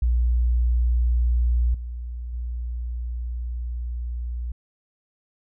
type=tone with level steps; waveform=sine; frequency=59.8 Hz; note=A#1; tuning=45 cents sharp; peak=-17 / -29 / -26 dBFS; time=0.02-4.52 s; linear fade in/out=5 ms; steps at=1.74 / 2.33 s; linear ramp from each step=5 ms; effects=none